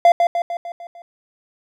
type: tone with echo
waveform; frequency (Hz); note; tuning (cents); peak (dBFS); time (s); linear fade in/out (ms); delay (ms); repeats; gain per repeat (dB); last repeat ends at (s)
triangle; 690; F5; -21; -5; 0.05-0.12; 2; 150; 6; -5; 1.02
effects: none